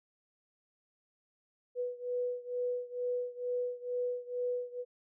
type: beating tone pair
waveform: sine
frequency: 491.8 / 494 Hz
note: B4 / B4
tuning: -7 / 0 cents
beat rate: 2.2 Hz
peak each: -35 / -37 dBFS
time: 1.75-4.85 s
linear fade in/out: 50 ms
effects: none